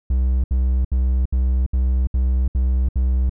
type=tone bursts; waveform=triangle; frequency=63.6 Hz; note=C2; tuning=48 cents flat; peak=-13 dBFS; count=8; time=0.1-3.296 s; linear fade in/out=5 ms; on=340 ms; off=68 ms; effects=none